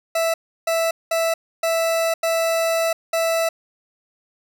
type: tone bursts at uneven times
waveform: 40% pulse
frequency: 659.3 Hz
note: E5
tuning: in tune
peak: -17 dBFS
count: 6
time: 0.15-0.34 / 0.67-0.91 / 1.11-1.34 / 1.63-2.14 / 2.23-2.93 / 3.13-3.49 s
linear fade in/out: 5 ms
effects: none